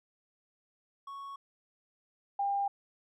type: tone pair in turn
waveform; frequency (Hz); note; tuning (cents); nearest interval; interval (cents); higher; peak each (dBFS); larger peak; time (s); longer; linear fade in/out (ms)
triangle / sine; 1108.7 / 799.6; C#6 / G5; 0 / +34; tritone; 566; first; -39 / -28; second; 1.07-1.36 / 2.39-2.68; neither; 5
effects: none